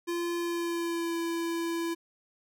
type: tone with pitch glide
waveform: square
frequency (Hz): 344 to 335.4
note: F4 to E4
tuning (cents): -26 to +30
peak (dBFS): -30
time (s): 0.07-1.95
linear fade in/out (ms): 20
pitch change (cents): -44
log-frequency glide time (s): 0.37-1.18
effects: none